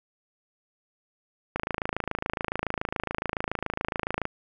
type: click train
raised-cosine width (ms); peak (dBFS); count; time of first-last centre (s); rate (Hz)
0.5; -12; 74; 1.56-4.254; 27.1
effects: none